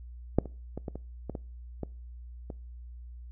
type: clicks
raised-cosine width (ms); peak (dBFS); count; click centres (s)
2; -8 / -27 / -22 / -21 / -25 / -21 / -22 / -20 / -25; 9; 0.386 / 0.457 / 0.776 / 0.882 / 0.956 / 1.297 / 1.352 / 1.833 / 2.502
effects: noise-tail reverb RT60 0.4 s tail -24 dB re dry + added 60 Hz sine -42 dBFS peak until 3.31 s

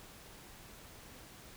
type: silence
effects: pink hiss -54 dBFS RMS until 1.56 s

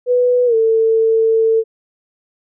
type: tone with pitch glide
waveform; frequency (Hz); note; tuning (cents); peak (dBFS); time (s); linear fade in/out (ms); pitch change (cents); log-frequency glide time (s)
sine; 493.9 to 447.7; B4 to A4; 0 to +30; -10; 0.06-1.64; 50; -170; 0.46-0.55
effects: none

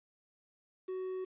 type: tone with quantisation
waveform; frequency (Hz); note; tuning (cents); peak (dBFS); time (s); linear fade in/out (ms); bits
triangle; 373.2; F#4; +15; -34; 0.88-1.25; 10; 10
effects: resampled to 8000 Hz

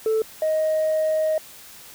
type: tone pair in turn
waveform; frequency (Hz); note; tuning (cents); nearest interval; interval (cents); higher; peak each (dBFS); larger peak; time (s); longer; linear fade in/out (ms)
sine; 440 / 626.1; A4 / D#5; 0 / +11; tritone; 611; second; -16 / -17; first; 0.06-0.22 / 0.42-1.38; second; 2
effects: tanh soft clip ceiling -16 dBFS + white hiss -44 dBFS RMS until 1.94 s

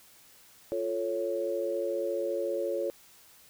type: chord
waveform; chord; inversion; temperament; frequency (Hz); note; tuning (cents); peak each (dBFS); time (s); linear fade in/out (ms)
sine; F augmented; none; equal; 349.2 / 440 / 554.4; F4 / A4 / C#5; 0 / 0 / 0; -34 / -34 / -31; 0.72-2.9; 0
effects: white hiss -57 dBFS RMS until 3.49 s

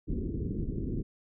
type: low-pass noise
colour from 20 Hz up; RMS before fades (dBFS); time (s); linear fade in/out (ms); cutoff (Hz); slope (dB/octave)
pink; -33; 0.07-1.03; 20; 400; 48
effects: none

